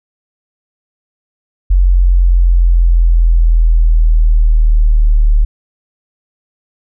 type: exponential sweep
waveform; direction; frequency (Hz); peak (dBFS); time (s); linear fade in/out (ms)
sine; down; 45.31 to 37.29; -5; 1.7-5.45; 10
effects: none